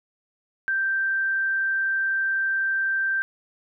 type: tone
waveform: sine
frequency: 1568 Hz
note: G6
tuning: in tune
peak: -21 dBFS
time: 0.68-3.22 s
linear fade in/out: 0 ms
effects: none